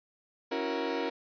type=chord; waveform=30% pulse; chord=F# dominant seventh; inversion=second; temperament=equal with one note detuned; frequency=277.2 / 329.6 / 370 / 470.5 Hz; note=C#4 / E4 / F#4 / A#4; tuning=0 / 0 / 0 / +16 cents; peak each=-34 / -34 / -35 / -31 dBFS; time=0.51-1.1 s; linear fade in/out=10 ms; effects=resampled to 11025 Hz